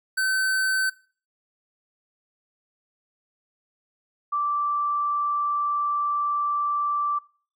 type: tone pair in turn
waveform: square / sine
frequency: 1530 / 1169.1 Hz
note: G6 / D6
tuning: -42 / -8 cents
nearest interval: perfect fourth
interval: 466 cents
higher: first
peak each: -22 dBFS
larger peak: neither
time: 0.17-0.9 / 4.32-7.19 s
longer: second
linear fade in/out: 10 ms
effects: noise-tail reverb RT60 0.4 s tail -20 dB re dry